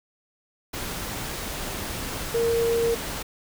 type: tone in noise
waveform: sine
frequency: 463.6 Hz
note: A#4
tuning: 10 cents flat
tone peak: -20 dBFS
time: 2.34-2.95 s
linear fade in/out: 10 ms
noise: pink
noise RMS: -32 dBFS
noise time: 0.73-3.23 s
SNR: +9 dB
effects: none